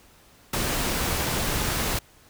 pink noise, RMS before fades -26 dBFS, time 0.53-1.99 s, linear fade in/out 5 ms, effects pink hiss -55 dBFS RMS until 2.29 s

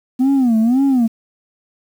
sine tone with vibrato, 246.9 Hz, B3, in tune, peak -8 dBFS, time 0.19-1.08 s, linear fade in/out 20 ms, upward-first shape sine, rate 1.9 Hz, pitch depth 200 cents each way, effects tanh soft clip ceiling -10 dBFS + 7-bit

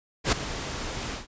pink noise with ADSR envelope, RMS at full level -19 dBFS, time 0.24-1.27 s, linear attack 84 ms, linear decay 7 ms, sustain -14 dB, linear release 140 ms, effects resampled to 16000 Hz

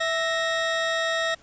30% pulse tone pair together, 657.5 / 1864.7 Hz, E5 / A#6, -5 / 0 cents, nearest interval octave + tritone, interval 1805 cents, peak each -23 dBFS, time 0-1.35 s, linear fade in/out 10 ms, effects pink hiss -54 dBFS RMS until 1.42 s + resampled to 16000 Hz

